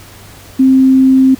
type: tone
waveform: sine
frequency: 263.3 Hz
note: C4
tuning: 11 cents sharp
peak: -4 dBFS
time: 0.59-1.35 s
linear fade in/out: 10 ms
effects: added 98 Hz sine -39 dBFS peak until 1.39 s + pink hiss -37 dBFS RMS until 1.39 s